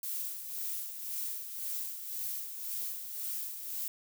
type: noise with tremolo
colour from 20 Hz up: violet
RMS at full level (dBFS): -36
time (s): 0.03-3.88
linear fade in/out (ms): 2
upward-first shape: sine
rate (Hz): 1.9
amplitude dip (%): 55
effects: none